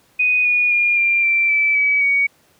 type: tone with pitch steps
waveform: sine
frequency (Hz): 2489 / 2453 / 2418 / 2383 / 2349 / 2316 / 2282 / 2250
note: D#7 / D#7 / D7 / D7 / D7 / D7 / C#7 / C#7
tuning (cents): 0 / -25 / +50 / +25 / 0 / -25 / +50 / +25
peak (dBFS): -13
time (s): 0.19-2.27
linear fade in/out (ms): 10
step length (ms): 260
effects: pink hiss -56 dBFS RMS until 2.59 s + high-pass 100 Hz 12 dB/octave